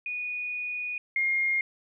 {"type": "tone pair in turn", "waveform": "sine", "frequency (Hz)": [2466, 2131], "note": ["D#7", "C7"], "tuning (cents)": [-16, 31], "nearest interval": "minor third", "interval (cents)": 253, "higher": "first", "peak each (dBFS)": [-30, -23], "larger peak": "second", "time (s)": [[0.06, 0.98], [1.16, 1.61]], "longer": "first", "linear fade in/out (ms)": 2, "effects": []}